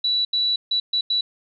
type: tone bursts at uneven times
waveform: sine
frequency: 3941 Hz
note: B7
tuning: 4 cents flat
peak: -18 dBFS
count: 5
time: 0.04-0.25 / 0.33-0.56 / 0.71-0.8 / 0.93-1.01 / 1.1-1.21 s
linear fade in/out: 5 ms
effects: none